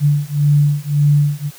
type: beating tone pair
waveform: sine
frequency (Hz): 145 / 146.8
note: D3 / D3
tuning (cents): -22 / 0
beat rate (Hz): 1.8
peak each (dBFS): -14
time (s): 0-1.51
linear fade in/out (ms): 50
effects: white hiss -41 dBFS RMS until 1.58 s